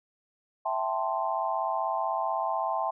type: chord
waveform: sine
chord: A minor seventh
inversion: second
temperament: equal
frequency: 659.3 / 784 / 880 / 1046.5 Hz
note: E5 / G5 / A5 / C6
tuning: 0 / 0 / 0 / 0 cents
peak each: -32 dBFS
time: 0.65-2.91 s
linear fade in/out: 10 ms
effects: none